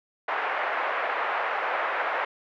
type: band-pass noise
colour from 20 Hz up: pink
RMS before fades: -28 dBFS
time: 0.28-2.25 s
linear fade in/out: 5 ms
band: 590 to 2100 Hz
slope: 24 dB/octave
effects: none